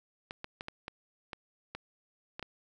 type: clicks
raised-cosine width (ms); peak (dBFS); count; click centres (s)
0.3; -23; 9; 0.309 / 0.444 / 0.609 / 0.684 / 0.881 / 1.332 / 1.75 / 2.395 / 2.427
effects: none